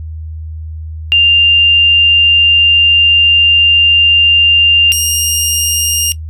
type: tone pair in turn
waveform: sine / 15% pulse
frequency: 2794 / 2823 Hz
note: F7 / F7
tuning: 0 / +18 cents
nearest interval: unison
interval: 18 cents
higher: second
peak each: -4 dBFS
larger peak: neither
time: 1.12-4.92 / 4.92-6.12 s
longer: first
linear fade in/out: 0 ms
effects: noise-tail reverb RT60 0.1 s tail -18 dB re dry + added 79 Hz sine -21 dBFS peak until 6.29 s